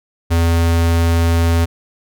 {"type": "tone", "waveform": "square", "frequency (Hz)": 83.8, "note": "E2", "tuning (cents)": 29, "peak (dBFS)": -12, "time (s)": [0.3, 1.66], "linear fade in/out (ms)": 20, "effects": []}